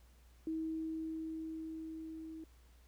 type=tone with level ramp; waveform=sine; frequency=320 Hz; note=D#4; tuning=49 cents sharp; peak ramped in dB=-35 to -45 dBFS; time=0.47-2.44 s; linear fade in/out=2 ms; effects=added 60 Hz sine -60 dBFS peak until 2.87 s + pink hiss -70 dBFS RMS until 2.87 s